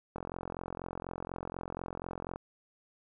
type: click train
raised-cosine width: 1 ms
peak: -24 dBFS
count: 98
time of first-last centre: 0.16-2.36 s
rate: 44.1 Hz
effects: none